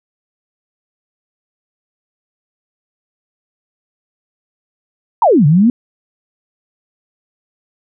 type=exponential two-way sweep; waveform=sine; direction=down then up; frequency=999 to 138.59 to 252.4 Hz; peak=-6 dBFS; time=5.22-5.7 s; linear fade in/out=2 ms; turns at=5.46 s; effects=none